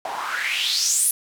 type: noise with band-pass filter sweep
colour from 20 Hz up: white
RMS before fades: -23 dBFS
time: 0.05-1.11 s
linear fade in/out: 2 ms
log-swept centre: 700 to 11000 Hz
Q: 5.2
effects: none